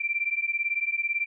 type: beating tone pair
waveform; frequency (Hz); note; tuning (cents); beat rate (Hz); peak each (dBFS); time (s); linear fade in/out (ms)
sine; 2346 / 2364; D7 / D7; -2 / +11; 18; -28; 0-1.26; 10
effects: none